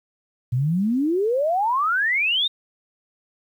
sine exponential sweep, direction up, 117.1 to 3770 Hz, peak -18 dBFS, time 0.52-2.48 s, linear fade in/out 10 ms, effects 9-bit

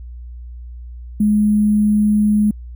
sine tone with sample-and-hold, 209.7 Hz, G#3, 17 cents sharp, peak -11 dBFS, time 1.2-2.51 s, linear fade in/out 5 ms, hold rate 11025 Hz, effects added 60 Hz sine -30 dBFS peak until 2.75 s

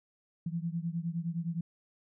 sine beating tone pair, 164.81 / 174.51 Hz, E3 / F3, 0 / -1 cents, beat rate 9.7 Hz, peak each -34 / -36 dBFS, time 0.46-1.61 s, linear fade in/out 5 ms, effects none

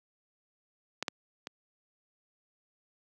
clicks, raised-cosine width 0.2 ms, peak -14 / -13 / -21 dBFS, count 3, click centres 1.026 / 1.082 / 1.471 s, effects high-pass 200 Hz 12 dB/octave

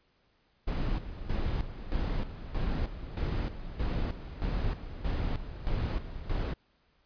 brown noise with tremolo, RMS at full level -30 dBFS, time 0.67-6.54 s, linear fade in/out 10 ms, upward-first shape square, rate 1.6 Hz, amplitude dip 70%, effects pink hiss -70 dBFS RMS until 7.05 s + resampled to 11025 Hz

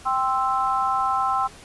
sine chord, C major, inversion second, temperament equal, 784 / 1046.5 / 1318.5 Hz, G5 / C6 / E6, 0 / 0 / 0 cents, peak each -24 dBFS, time 0.05-1.48 s, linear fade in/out 20 ms, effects pink hiss -45 dBFS RMS until 1.64 s + resampled to 24000 Hz

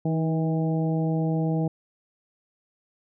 harmonic tone with a mistuned harmonic, 161.1 Hz, E3, 39 cents flat, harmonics 1 / 2 / 3 / 4 / 5, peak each -23 / -29 / -33 / -35 / -37 dBFS, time 0.05-1.68 s, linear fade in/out 5 ms, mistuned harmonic 2, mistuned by -30 cents, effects none

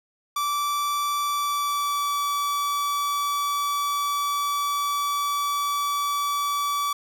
45% pulse tone with pitch glide, 1162 to 1150.6 Hz, D6 to D6, -19 to -36 cents, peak -23 dBFS, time 0.36-6.93 s, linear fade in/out 5 ms, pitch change -17 cents, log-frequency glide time 1.22-2.2 s, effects 9-bit

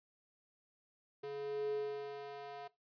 square tone with high-pass filter sweep, 141.2 Hz, C#3, 32 cents sharp, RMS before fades -41 dBFS, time 1.23-2.68 s, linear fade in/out 10 ms, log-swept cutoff 360 to 590 Hz, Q 9, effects noise-tail reverb RT60 0.2 s tail -19 dB re dry + resampled to 11025 Hz

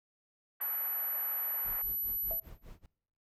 white band-pass noise, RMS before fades -50 dBFS, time 0.6-1.82 s, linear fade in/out 5 ms, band 580 to 1800 Hz, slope 24 dB/octave
sine tone, 11840 Hz, F#9, in tune, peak -32 dBFS, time 0.61-2.4 s, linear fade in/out 5 ms
brown noise with tremolo, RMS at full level -46 dBFS, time 1.65-2.86 s, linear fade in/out 2 ms, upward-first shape sine, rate 5 Hz, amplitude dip 100%
sine tone with exponential decay, 653 Hz, E5, 17 cents flat, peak -35 dBFS, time 2.31-2.43 s, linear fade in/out 0 ms, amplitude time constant 25 ms
effects noise-tail reverb RT60 0.7 s tail -22 dB re dry

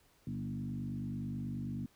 sine tone with frequency modulation, 183.1 Hz, F#3, 18 cents flat, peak -36 dBFS, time 0.27-1.86 s, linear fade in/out 2 ms, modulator 49.3 Hz, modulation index 1.7, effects pink hiss -68 dBFS RMS until 1.95 s

